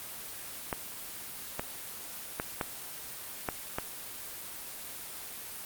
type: clicks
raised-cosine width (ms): 0.5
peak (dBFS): -15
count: 6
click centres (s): 0.728 / 1.595 / 2.399 / 2.612 / 3.488 / 3.785
effects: white hiss -42 dBFS RMS until 5.65 s + Opus 24 kbps